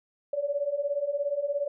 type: beating tone pair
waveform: sine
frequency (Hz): 560 / 577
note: C#5 / D5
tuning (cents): +18 / -31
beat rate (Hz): 17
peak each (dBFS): -31 / -28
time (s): 0.33-1.68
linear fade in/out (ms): 5
effects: none